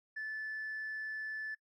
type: tone with tanh clipping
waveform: triangle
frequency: 1744 Hz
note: A6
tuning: 16 cents flat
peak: -38 dBFS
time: 0.16-1.55 s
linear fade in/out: 10 ms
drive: 5 dB
effects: noise-tail reverb RT60 0.1 s tail -21 dB re dry